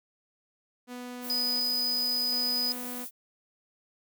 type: tone with tremolo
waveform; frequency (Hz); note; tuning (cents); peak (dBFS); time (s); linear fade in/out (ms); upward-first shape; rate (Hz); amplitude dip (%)
sawtooth; 246.9; B3; 0; -34; 0.87-3.07; 50; square; 0.69; 30
type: noise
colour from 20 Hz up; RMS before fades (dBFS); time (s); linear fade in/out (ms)
violet; -39; 1.21-3.11; 50
type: tone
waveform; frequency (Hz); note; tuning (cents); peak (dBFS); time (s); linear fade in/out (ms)
sine; 4978; D#8; 0; -26; 1.3-2.72; 0
effects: none